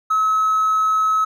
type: tone with hard clipping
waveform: triangle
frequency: 1288 Hz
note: E6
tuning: 41 cents flat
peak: -15 dBFS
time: 0.1-1.25 s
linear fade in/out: 10 ms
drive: 4 dB
effects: none